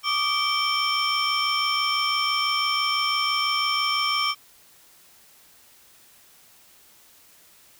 triangle tone cluster, 1153 / 1219 / 2313 / 3145 / 5410 Hz, D6 / D#6 / D7 / G7 / E8, -32 / -36 / -27 / +5 / +44 cents, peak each -26 dBFS, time 0.03-4.35 s, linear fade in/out 50 ms, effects tanh soft clip ceiling -10 dBFS + white hiss -54 dBFS RMS until 7.79 s

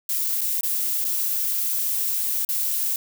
violet noise with dropouts, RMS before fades -24 dBFS, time 0.09-2.96 s, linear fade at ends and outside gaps 2 ms, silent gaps 0.41-0.414 / 0.609-0.632 / 1.043-1.049 / 2.45-2.489 s, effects none

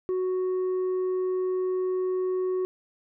sine tone with tanh clipping, 370 Hz, F#4, in tune, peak -25 dBFS, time 0.09-2.65 s, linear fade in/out 0 ms, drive 3 dB, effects none

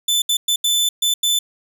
sawtooth tone bursts at uneven times, 3517 Hz, A7, 1 cent flat, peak -12 dBFS, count 6, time 0.08-0.22 / 0.29-0.37 / 0.48-0.56 / 0.64-0.89 / 1.02-1.14 / 1.23-1.39 s, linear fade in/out 5 ms, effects none

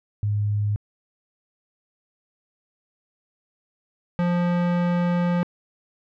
sine / square tone pair in turn, 103.83 / 175.22 Hz, G#2 / F3, 0 / +6 cents, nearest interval major sixth, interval 906 cents, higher second, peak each -20 dBFS, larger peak neither, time 0.23-0.76 / 4.19-5.43 s, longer second, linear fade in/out 0 ms, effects low-pass 2000 Hz 12 dB/octave

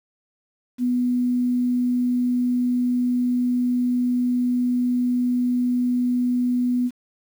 sine tone, 246.9 Hz, B3, in tune, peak -18 dBFS, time 0.78-6.91 s, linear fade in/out 50 ms, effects 8-bit

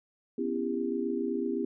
sine chord, C# half-diminished seventh, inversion third, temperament just, 249.5 / 277.2 / 332.6 / 399.1 Hz, B3 / C#4 / E4 / G4, +18 / 0 / +16 / +31 cents, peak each -33 / -36 / -34 / -33 dBFS, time 0.38-1.65 s, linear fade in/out 5 ms, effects none

